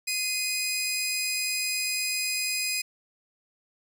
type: tone pair together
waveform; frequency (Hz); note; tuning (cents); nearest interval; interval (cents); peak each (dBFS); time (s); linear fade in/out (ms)
15% pulse; 2063 / 2486; C7 / D#7; -25 / -2; minor third; 323; -31 / -20; 0.07-2.82; 10
effects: none